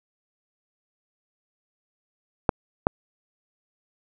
clicks, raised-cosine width 1 ms, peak -3 dBFS, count 2, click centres 2.492 / 2.869 s, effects none

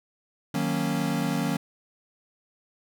square chord, D# minor seventh, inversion none, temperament equal, 155.56 / 185 / 233.1 / 277.2 Hz, D#3 / F#3 / A#3 / C#4, 0 / 0 / 0 / 0 cents, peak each -31 dBFS, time 0.54-1.57 s, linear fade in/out 5 ms, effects none

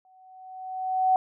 sine tone with exponential growth, 750 Hz, F#5, 23 cents sharp, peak -16 dBFS, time 0.05-1.16 s, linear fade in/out 1 ms, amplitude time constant 240 ms, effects none

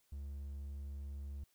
triangle tone, 70.2 Hz, C#2, 22 cents sharp, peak -40 dBFS, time 0.12-1.44 s, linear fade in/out 5 ms, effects white hiss -75 dBFS RMS until 1.54 s

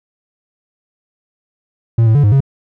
triangle tone with pitch steps, 114.7 / 111 / 144.4 / 103.3 / 136.6 Hz, A#2 / A2 / D3 / G#2 / C#3, -28 / +16 / -29 / -9 / -25 cents, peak -5 dBFS, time 1.98-2.405 s, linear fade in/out 5 ms, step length 85 ms, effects none

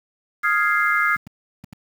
sine chord, F minor seventh, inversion third, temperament equal, 1244.5 / 1396.9 / 1661.2 / 2093 Hz, Eb6 / F6 / Ab6 / C7, 0 / 0 / 0 / 0 cents, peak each -22 dBFS, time 0.43-1.17 s, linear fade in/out 20 ms
clicks, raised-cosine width 5 ms, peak -22 dBFS, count 4, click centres 1.162 / 1.269 / 1.64 / 1.728 s
effects high-pass 150 Hz 12 dB/octave + 7-bit

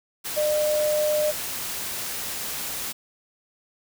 sine tone in noise, 604 Hz, D5, 48 cents sharp, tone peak -20 dBFS, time 0.36-1.32 s, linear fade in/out 20 ms, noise white, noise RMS -31 dBFS, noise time 0.24-2.93 s, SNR +8 dB, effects none

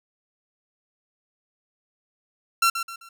sawtooth tone with echo, 1359 Hz, F6, 48 cents flat, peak -13 dBFS, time 2.62-2.7 s, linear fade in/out 5 ms, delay 130 ms, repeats 3, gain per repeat -9 dB, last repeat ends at 3.09 s, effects none

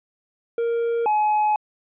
triangle tone pair in turn, 466.2 / 847.6 Hz, A#4 / G#5, 0 / +35 cents, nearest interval minor seventh, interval 1035 cents, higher second, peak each -18 / -15 dBFS, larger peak second, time 0.58-1.06 / 1.06-1.56 s, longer second, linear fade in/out 2 ms, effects resampled to 8000 Hz

